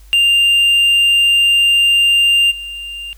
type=tone with level steps; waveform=triangle; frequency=2794 Hz; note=F7; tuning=in tune; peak=-7 / -23 dBFS; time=0.13-3.13 s; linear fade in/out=0 ms; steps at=2.5 s; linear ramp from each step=20 ms; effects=added 50 Hz sine -38 dBFS peak until 3.17 s + white hiss -51 dBFS RMS until 3.17 s